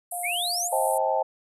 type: band-pass noise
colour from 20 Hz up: white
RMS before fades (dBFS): -35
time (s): 0.11-0.98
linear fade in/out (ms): 5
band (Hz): 8300 to 12000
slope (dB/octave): 96
type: tone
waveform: sine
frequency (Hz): 704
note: F5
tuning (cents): +14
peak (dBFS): -31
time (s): 0.12-0.88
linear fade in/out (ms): 5
type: exponential sweep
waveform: sine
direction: up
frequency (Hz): 2093 to 7360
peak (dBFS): -26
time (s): 0.23-0.69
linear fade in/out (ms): 20
type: chord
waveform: sine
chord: A half-diminished seventh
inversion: first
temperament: just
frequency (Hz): 528 / 633.6 / 792 / 880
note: C5 / Eb5 / G5 / A5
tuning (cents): +16 / +31 / +18 / 0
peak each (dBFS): -27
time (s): 0.72-1.23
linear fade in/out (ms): 10
effects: none